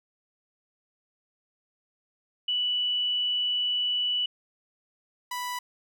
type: tone pair in turn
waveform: sine / sawtooth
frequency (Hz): 2960 / 987.8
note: F#7 / B5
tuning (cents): 0 / 0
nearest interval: octave + perfect fifth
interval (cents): 1900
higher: first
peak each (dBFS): -24 / -27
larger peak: first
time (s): 2.48-4.26 / 5.31-5.59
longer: first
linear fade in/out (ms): 5
effects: none